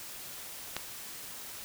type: click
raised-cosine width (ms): 0.2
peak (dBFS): -15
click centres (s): 0.766
effects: white hiss -44 dBFS RMS until 1.64 s